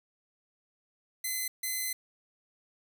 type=tone bursts at uneven times; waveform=5% pulse; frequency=2039 Hz; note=C7; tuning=45 cents flat; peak=-21 dBFS; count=2; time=1.24-1.48 / 1.63-1.93 s; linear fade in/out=5 ms; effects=none